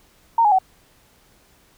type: tone with pitch steps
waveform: sine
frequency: 920 / 834 / 756 Hz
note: A#5 / G#5 / F#5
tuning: -23 / +7 / +37 cents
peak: -12 dBFS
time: 0.38-0.587 s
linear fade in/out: 5 ms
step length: 69 ms
effects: pink hiss -56 dBFS RMS until 1.77 s